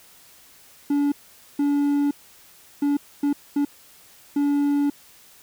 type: tone bursts at uneven times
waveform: triangle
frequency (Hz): 286.6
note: D4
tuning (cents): -42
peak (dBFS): -16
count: 6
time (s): 0.9-1.12 / 1.59-2.11 / 2.82-2.97 / 3.23-3.33 / 3.56-3.65 / 4.36-4.9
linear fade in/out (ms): 5
effects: white hiss -51 dBFS RMS until 5.42 s